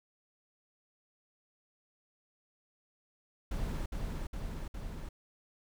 brown noise with echo, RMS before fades -35 dBFS, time 3.51-3.86 s, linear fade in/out 5 ms, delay 410 ms, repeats 3, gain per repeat -2 dB, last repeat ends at 5.09 s, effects none

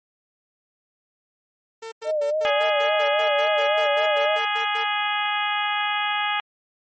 sawtooth tone bursts, 450.6 Hz, A4, 41 cents sharp, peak -29 dBFS, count 16, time 1.82-4.845 s, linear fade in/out 10 ms, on 100 ms, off 95 ms
sine tone with vibrato, 600 Hz, D5, 37 cents sharp, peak -20 dBFS, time 2.04-4.4 s, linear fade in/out 50 ms, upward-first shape sine, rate 3.6 Hz, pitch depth 73 cents each way
harmonic tone, 415.3 Hz, G#4, in tune, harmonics 2 / 3 / 4 / 5 / 6 / 7 / 8, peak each -26 / -28 / -29 / -30 / -31 / -31 / -32 dBFS, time 2.45-6.4 s, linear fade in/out 0 ms
effects MP3 32 kbps

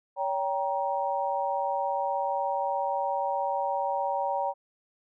sine chord, G diminished, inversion second, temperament just, 564.5 / 784 / 940.8 Hz, Db5 / G5 / Bb5, +31 / 0 / +16 cents, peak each -31 / -30 / -30 dBFS, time 0.16-4.54 s, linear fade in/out 50 ms, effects none

